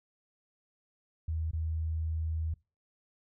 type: tone with dropouts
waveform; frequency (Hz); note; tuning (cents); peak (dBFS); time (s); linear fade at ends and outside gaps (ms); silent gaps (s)
sine; 80; D#2; +49; -30; 1.28-2.54; 5; 1.511-1.532
effects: noise-tail reverb RT60 0.3 s tail -24 dB re dry